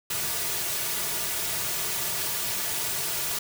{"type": "noise with comb filter", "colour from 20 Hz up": "white", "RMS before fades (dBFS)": -29, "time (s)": [0.1, 3.39], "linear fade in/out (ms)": 5, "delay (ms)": 3.8, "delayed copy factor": -0.75, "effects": []}